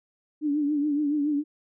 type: tone with vibrato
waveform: sine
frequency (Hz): 293.7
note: D4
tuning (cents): 0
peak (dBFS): -22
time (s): 0.41-1.44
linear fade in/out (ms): 50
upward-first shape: triangle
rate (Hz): 7.1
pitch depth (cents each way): 79
effects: none